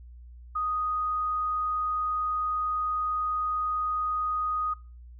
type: tone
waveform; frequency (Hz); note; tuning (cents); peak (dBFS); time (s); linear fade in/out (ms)
sine; 1244.5; D#6; 0; -26; 0.55-4.74; 10
effects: noise-tail reverb RT60 0.3 s tail -20 dB re dry + added 60 Hz sine -44 dBFS peak until 5.19 s